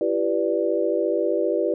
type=chord; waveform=sine; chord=E minor seventh; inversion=none; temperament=equal with one note detuned; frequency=337.1 / 392 / 493.9 / 587.3 Hz; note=E4 / G4 / B4 / D5; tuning=+39 / 0 / 0 / 0 cents; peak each=-25 dBFS; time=0.01-1.74 s; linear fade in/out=2 ms; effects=none